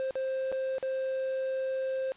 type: tone with dropouts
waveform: triangle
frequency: 527 Hz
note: C5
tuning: 12 cents sharp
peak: -27 dBFS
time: 0-2.12 s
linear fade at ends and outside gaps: 0 ms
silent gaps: 0.108-0.155 / 0.517-0.525 / 0.783-0.827 s
effects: white hiss -54 dBFS RMS until 2.16 s + resampled to 8000 Hz